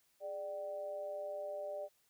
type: tone with amplitude modulation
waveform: sine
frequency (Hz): 592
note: D5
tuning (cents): +14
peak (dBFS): -36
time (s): 0.2-1.89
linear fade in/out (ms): 50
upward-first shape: sine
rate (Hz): 179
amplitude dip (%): 70
effects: white hiss -74 dBFS RMS until 2.09 s